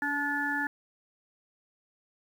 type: harmonic tone with a mistuned harmonic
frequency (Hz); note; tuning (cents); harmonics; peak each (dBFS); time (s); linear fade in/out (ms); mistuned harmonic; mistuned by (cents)
288.8; D4; -29; 1 / 3 / 5 / 6; -35 / -35 / -35 / -30; 0.02-0.67; 2; 1; -19
effects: 9-bit